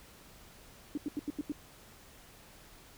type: tone bursts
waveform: sine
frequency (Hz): 293.7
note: D4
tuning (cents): 0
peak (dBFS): -31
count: 6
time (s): 0.95-1.52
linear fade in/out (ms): 2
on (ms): 25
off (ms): 84
effects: pink hiss -56 dBFS RMS until 2.97 s